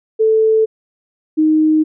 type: tone pair in turn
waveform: sine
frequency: 440 / 311.1 Hz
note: A4 / D#4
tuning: 0 / 0 cents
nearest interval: tritone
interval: 600 cents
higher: first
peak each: -9 dBFS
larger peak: neither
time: 0.19-0.66 / 1.37-1.84 s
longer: neither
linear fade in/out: 20 ms
effects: none